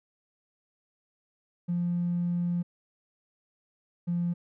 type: tone pair in turn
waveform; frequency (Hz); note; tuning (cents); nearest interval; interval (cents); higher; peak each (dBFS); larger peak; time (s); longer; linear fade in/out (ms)
triangle; 174.3 / 173.33; F3 / F3; -3 / -13; unison; 10; first; -22 / -22; neither; 1.68-2.63 / 4.07-4.34; first; 20
effects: tanh soft clip ceiling -23 dBFS